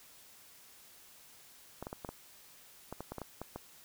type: clicks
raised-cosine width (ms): 1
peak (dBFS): -26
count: 12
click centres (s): 1.826 / 1.869 / 1.929 / 2.048 / 2.09 / 2.926 / 3.006 / 3.12 / 3.183 / 3.217 / 3.416 / 3.56
effects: white hiss -58 dBFS RMS until 3.84 s